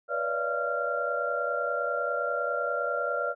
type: tone cluster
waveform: sine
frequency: 488 / 573 / 603 / 680 / 1382 Hz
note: B4 / D5 / D5 / F5 / F6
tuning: -21 / -43 / +46 / -46 / -19 cents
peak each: -34 / -32 / -37 / -35 / -30 dBFS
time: 0.08-3.35 s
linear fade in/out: 50 ms
effects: none